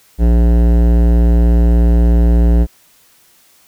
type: tone with hard clipping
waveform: sine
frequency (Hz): 58.27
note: A#1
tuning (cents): 0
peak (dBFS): -9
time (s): 0.18-2.67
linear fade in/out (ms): 50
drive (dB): 16
effects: white hiss -50 dBFS RMS until 3.67 s